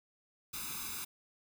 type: noise with comb filter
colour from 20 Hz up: white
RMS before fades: -41 dBFS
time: 0.53-1.05 s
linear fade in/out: 10 ms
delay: 0.8 ms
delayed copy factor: +0.9
effects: none